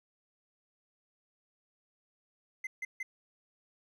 triangle tone bursts, 2064 Hz, C7, 24 cents flat, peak -33 dBFS, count 3, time 2.64-3.03 s, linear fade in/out 5 ms, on 30 ms, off 150 ms, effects none

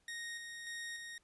sawtooth tone with tremolo, 1864.7 Hz, A#6, in tune, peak -38 dBFS, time 0.08-1.18 s, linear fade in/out 2 ms, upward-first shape square, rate 1.7 Hz, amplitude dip 35%, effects pink hiss -75 dBFS RMS until 1.23 s + resampled to 24000 Hz

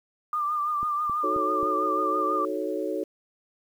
sine tone with vibrato, 1196 Hz, D6, 31 cents sharp, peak -24 dBFS, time 0.33-2.45 s, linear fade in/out 2 ms, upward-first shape triangle, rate 6.1 Hz, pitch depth 54 cents each way
click train, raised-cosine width 3 ms, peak -27 dBFS, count 4, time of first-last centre 0.83-1.63 s, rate 3.75 Hz
sine chord, D# half-diminished seventh, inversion none, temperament equal, 311.1 / 370 / 440 / 554.4 Hz, D#4 / F#4 / A4 / C#5, 0 / 0 / 0 / 0 cents, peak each -32 dBFS, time 1.23-3.04 s, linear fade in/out 10 ms
effects 9-bit

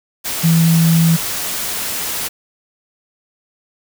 sine tone in noise, 164.81 Hz, E3, in tune, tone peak -9 dBFS, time 0.43-1.17 s, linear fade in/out 20 ms, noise white, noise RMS -22 dBFS, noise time 0.24-2.29 s, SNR +10 dB, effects none

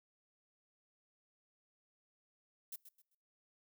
violet noise with echo, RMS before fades -45 dBFS, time 2.72-2.76 s, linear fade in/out 5 ms, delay 130 ms, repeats 3, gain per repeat -11 dB, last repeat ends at 3.15 s, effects noise-tail reverb RT60 0.7 s tail -26 dB re dry

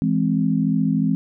sine chord, E augmented, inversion none, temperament equal, 164.81 / 207.7 / 261.6 Hz, E3 / G#3 / B#3, 0 / 0 / 0 cents, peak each -21 dBFS, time 0.02-1.15 s, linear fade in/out 0 ms, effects none

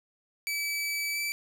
sawtooth tone with pitch glide, 2300 to 2319 Hz, D7 to D7, -37 to -22 cents, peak -26 dBFS, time 0.47-1.32 s, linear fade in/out 0 ms, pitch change +15 cents, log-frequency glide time 1.13-1.18 s, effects none

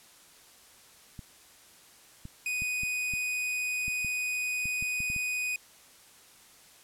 clicks, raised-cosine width 5 ms, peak -29 dBFS, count 12, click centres 1.192 / 2.254 / 2.621 / 2.834 / 3.137 / 3.881 / 4.047 / 4.656 / 4.825 / 5.004 / 5.101 / 5.163 s
45% pulse tone, 2489 Hz, D#7, in tune, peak -29 dBFS, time 2.46-5.56 s, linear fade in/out 2 ms
effects white hiss -56 dBFS RMS until 6.83 s + low-pass 12000 Hz 12 dB/octave

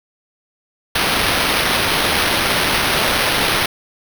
white noise with sample-and-hold, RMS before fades -17 dBFS, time 0.95-3.66 s, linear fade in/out 5 ms, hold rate 7350 Hz, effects none

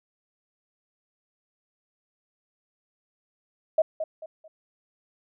sine tone with echo, 633 Hz, D#5, 30 cents sharp, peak -16 dBFS, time 3.78-3.82 s, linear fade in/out 5 ms, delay 220 ms, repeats 3, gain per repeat -10 dB, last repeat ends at 4.48 s, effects none

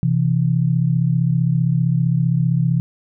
sine tone pair together, 129.46 / 164.81 Hz, C3 / E3, -18 / 0 cents, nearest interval major third, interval 418 cents, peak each -17 dBFS, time 0.03-2.8 s, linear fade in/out 0 ms, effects none

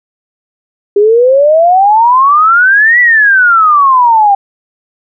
sine exponential two-way sweep, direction up then down, 399.1 to 1979 to 783 Hz, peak -3 dBFS, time 0.96-4.35 s, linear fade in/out 5 ms, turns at 3 s, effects none

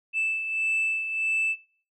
sine beating tone pair, 2637 / 2638.6 Hz, E7 / E7, 0 / +1 cents, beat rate 1.6 Hz, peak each -24 / -31 dBFS, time 0.13-1.56 s, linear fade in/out 50 ms, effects noise-tail reverb RT60 0.5 s tail -21 dB re dry + tanh soft clip ceiling -20 dBFS

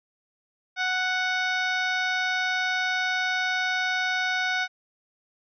harmonic tone, 740 Hz, F#5, in tune, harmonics 1 / 2 / 3 / 4 / 5 / 6 / 7 / 8, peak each -31 / -26 / -30 / -41 / -34 / -42 / -41 / -44 dBFS, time 0.76-4.68 s, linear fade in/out 50 ms, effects none

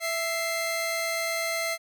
sawtooth tone pair together, 661.5 / 2093 Hz, E5 / C7, +6 / 0 cents, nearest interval octave + minor sixth, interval 1994 cents, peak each -26 dBFS, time 0-1.78 s, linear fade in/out 50 ms, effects none

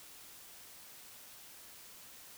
silence, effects white hiss -54 dBFS RMS until 2.37 s

